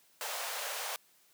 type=high-pass noise; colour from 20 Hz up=pink; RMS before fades=-38 dBFS; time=0.21-0.96 s; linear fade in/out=0 ms; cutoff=510 Hz; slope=48 dB/octave; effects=white hiss -66 dBFS RMS until 1.33 s + high-pass 150 Hz 12 dB/octave